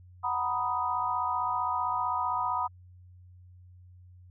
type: chord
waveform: sine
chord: B major seventh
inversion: second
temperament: equal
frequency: 740 / 932.3 / 987.8 / 1244.5 Hz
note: F#5 / A#5 / B5 / D#6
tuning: 0 / 0 / 0 / 0 cents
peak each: -35 / -35 / -30 / -32 dBFS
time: 0.23-2.68 s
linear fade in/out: 20 ms
effects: added 90 Hz sine -50 dBFS peak until 4.3 s